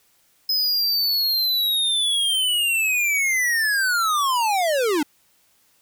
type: linear sweep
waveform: square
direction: down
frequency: 5100 to 277.2 Hz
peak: -19 dBFS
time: 0.49-5.03 s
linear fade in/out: 5 ms
effects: white hiss -61 dBFS RMS until 5.81 s